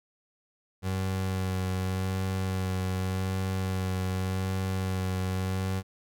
30% pulse tone with vibrato, 94 Hz, F#2, 28 cents sharp, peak -25 dBFS, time 0.82-5.83 s, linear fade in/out 50 ms, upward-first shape sine, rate 0.86 Hz, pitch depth 16 cents each way, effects none

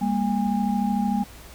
sine tone cluster, 201 / 234.3 / 814 Hz, G3 / A#3 / G#5, +44 / +9 / -35 cents, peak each -23 / -25 / -28 dBFS, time 0.01-1.24 s, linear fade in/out 10 ms, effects added 60 Hz sine -47 dBFS peak until 1.54 s + pink hiss -46 dBFS RMS until 1.54 s

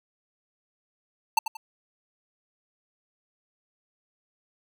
square tone with echo, 889 Hz, A5, 18 cents sharp, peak -17 dBFS, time 1.37-1.39 s, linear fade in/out 5 ms, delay 90 ms, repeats 2, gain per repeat -10 dB, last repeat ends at 1.57 s, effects none

